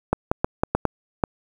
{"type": "clicks", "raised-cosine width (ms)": 1, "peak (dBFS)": -4, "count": 7, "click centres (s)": [0.13, 0.315, 0.445, 0.635, 0.75, 0.853, 1.238], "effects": ["7-bit"]}